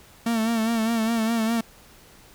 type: tone with vibrato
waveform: 45% pulse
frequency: 226.3 Hz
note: A3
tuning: 49 cents sharp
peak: -21 dBFS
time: 0.26-1.61 s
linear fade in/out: 5 ms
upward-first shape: sine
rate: 4.9 Hz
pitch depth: 55 cents each way
effects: pink hiss -51 dBFS RMS until 2.34 s